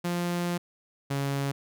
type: tone pair in turn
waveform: sawtooth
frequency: 174.61 / 139.19 Hz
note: F3 / C#3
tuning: 0 / +7 cents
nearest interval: major third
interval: 393 cents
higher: first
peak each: -23 dBFS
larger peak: neither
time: 0.04-0.58 / 1.1-1.52 s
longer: first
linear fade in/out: 10 ms
effects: none